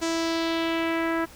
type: tone with low-pass filter sweep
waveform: sawtooth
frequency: 329.6 Hz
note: E4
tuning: in tune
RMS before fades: -26 dBFS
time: 0.01-1.26 s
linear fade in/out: 20 ms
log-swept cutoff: 7000 to 1600 Hz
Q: 2
effects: pink hiss -48 dBFS RMS until 1.35 s